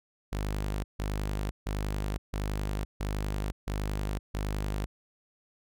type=tone bursts; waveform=sawtooth; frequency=50.9 Hz; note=G#1; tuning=34 cents flat; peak=-26 dBFS; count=7; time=0.32-4.86 s; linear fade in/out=10 ms; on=520 ms; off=150 ms; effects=none